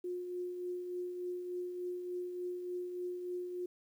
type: tone with tremolo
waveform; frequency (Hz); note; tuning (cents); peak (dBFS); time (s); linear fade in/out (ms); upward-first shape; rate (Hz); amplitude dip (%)
sine; 358.2; F4; +44; -35; 0.04-3.66; 5; triangle; 3.4; 45
effects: 11-bit